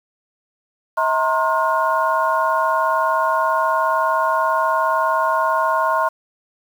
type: tone cluster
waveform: sine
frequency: 642 / 925 / 1064 / 1430 Hz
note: E5 / A#5 / C6 / F6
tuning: -46 / -14 / +29 / +41 cents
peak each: -21 / -21 / -19 / -24 dBFS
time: 0.97-6.09 s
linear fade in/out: 10 ms
effects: 7-bit